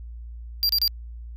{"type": "tone bursts", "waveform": "square", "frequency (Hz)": 4744, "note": "D8", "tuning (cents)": 17, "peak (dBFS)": -19, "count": 3, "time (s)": [0.63, 0.878], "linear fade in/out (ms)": 0, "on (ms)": 62, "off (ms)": 31, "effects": ["added 58 Hz sine -35 dBFS peak until 1.36 s"]}